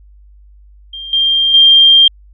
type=tone with level steps; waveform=sine; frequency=3189 Hz; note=G7; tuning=29 cents sharp; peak=-24 / -9 / -3 dBFS; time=0.93-2.08 s; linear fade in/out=5 ms; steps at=1.13 / 1.54 s; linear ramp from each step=2 ms; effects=added 50 Hz sine -39 dBFS peak until 2.33 s